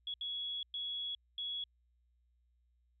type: tone bursts at uneven times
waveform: sine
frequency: 3356 Hz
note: G#7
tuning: 17 cents sharp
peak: -37 dBFS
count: 4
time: 0.07-0.14 / 0.21-0.63 / 0.74-1.15 / 1.38-1.64 s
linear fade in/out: 2 ms
effects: added 60 Hz sine -70 dBFS peak until 3 s